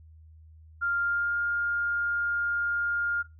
sine tone with pitch glide, 1396.9 to 1410.7 Hz, F6 to F6, 0 to +17 cents, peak -25 dBFS, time 0.81-3.23 s, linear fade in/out 20 ms, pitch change +17 cents, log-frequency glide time 0.97-1.37 s, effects noise-tail reverb RT60 0.2 s tail -17 dB re dry + added 79 Hz sine -49 dBFS peak until 3.39 s

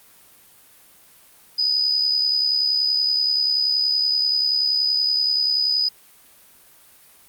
sine tone with amplitude modulation, 4978 Hz, D#8, in tune, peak -15 dBFS, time 1.58-5.89 s, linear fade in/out 10 ms, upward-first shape sine, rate 70.5 Hz, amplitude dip 50%, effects white hiss -51 dBFS RMS until 7.28 s + Opus 32 kbps

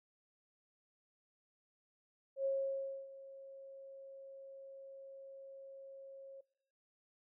sine tone with ADSR envelope, 543 Hz, C#5, 36 cents flat, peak -31 dBFS, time 2.36-6.41 s, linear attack 94 ms, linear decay 620 ms, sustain -18 dB, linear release 7 ms, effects noise-tail reverb RT60 0.8 s tail -25 dB re dry

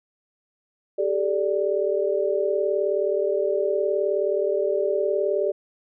sine chord, G suspended second, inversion none, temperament equal with one note detuned, 392 / 431.2 / 587.3 Hz, G4 / A4 / D5, 0 / -35 / 0 cents, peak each -24 / -26 / -24 dBFS, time 0.98-5.52 s, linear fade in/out 10 ms, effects none

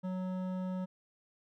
sine tone with hard clipping, 185 Hz, F#3, in tune, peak -36 dBFS, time 0.03-0.86 s, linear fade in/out 20 ms, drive 12 dB, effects none

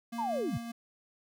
square tone with tremolo, 233.1 Hz, A#3, in tune, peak -37 dBFS, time 0.12-0.72 s, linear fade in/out 10 ms, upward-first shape sine, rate 5.3 Hz, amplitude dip 30%
sine linear sweep, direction down, 973 to 87.31 Hz, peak -30 dBFS, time 0.18-0.58 s, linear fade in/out 10 ms
effects none

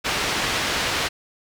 white low-pass noise, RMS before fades -24 dBFS, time 0.04-1.09 s, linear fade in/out 20 ms, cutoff 3700 Hz, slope 12 dB/octave, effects none

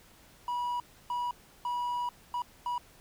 triangle tone bursts at uneven times, 972 Hz, B5, 28 cents flat, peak -28 dBFS, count 5, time 0.48-0.8 / 1.1-1.31 / 1.65-2.09 / 2.34-2.42 / 2.66-2.78 s, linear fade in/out 2 ms, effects pink hiss -58 dBFS RMS until 3 s

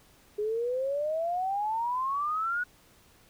sine exponential sweep, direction up, 412.2 to 1480 Hz, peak -27 dBFS, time 0.38-2.64 s, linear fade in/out 10 ms, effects pink hiss -60 dBFS RMS until 3.29 s

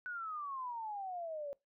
sine exponential sweep, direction down, 1497 to 554.4 Hz, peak -39 dBFS, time 0.06-1.53 s, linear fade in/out 0 ms, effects noise-tail reverb RT60 0.2 s tail -23 dB re dry

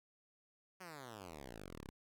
5% pulse exponential sweep, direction down, 191.8 to 31.28 Hz, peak -38 dBFS, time 0.8-1.9 s, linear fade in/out 10 ms, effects none

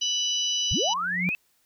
harmonic tone, 987.8 Hz, B5, in tune, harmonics 3 / 4 / 5 / 6, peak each -25 / -35 / -37 / -30 dBFS, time 0.01-0.94 s, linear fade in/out 10 ms
sine linear sweep, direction up, 41.77 to 2657 Hz, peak -25 dBFS, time 0.71-1.35 s, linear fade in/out 0 ms
sine tone with exponential growth, 180 Hz, F#3, 47 cents flat, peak -22 dBFS, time 0.83-1.29 s, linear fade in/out 0 ms, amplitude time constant 100 ms
effects white hiss -67 dBFS RMS until 1.65 s

